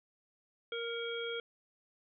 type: harmonic tone with a mistuned harmonic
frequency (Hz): 466.8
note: A#4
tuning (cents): +2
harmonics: 1 / 3 / 5 / 7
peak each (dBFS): -38 / -43 / -46 / -42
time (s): 0.72-1.4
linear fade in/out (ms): 2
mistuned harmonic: 5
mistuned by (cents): -50
effects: none